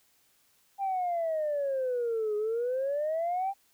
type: exponential two-way sweep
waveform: sine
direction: down then up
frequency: 800 to 415.3 to 800 Hz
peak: -26 dBFS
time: 0.78-3.54 s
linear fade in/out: 50 ms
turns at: 2.36 s
effects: tanh soft clip ceiling -24 dBFS + white hiss -67 dBFS RMS until 3.73 s